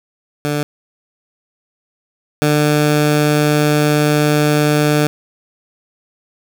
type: tone pair in turn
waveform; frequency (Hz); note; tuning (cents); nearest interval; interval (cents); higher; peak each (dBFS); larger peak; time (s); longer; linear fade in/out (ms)
15% pulse; 147.4 / 149.29; D3 / D3; +7 / +29; unison; 22; second; -10 / -5; second; 0.45-0.63 / 2.42-5.07; second; 0
effects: none